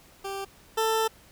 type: tone pair in turn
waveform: 20% pulse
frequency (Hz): 392 / 443.9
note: G4 / A4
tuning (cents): 0 / +15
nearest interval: major second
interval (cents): 215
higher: second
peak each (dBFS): -27 / -18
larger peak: second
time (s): 0.24-0.45 / 0.77-1.08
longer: second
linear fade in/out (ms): 10
effects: pink hiss -55 dBFS RMS until 1.31 s